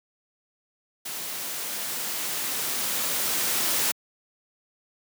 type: noise with level ramp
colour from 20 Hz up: white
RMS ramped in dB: -34 to -24 dBFS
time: 1.05-3.92 s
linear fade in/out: 10 ms
effects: high-pass 150 Hz 12 dB/octave